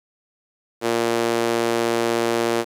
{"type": "tone with high-pass filter", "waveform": "sawtooth", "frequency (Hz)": 116.54, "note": "A#2", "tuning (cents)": 0, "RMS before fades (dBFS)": -21, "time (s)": [0.81, 2.65], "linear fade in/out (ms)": 50, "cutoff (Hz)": 380, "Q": 1.8, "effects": ["low-pass 12000 Hz 12 dB/octave", "8-bit"]}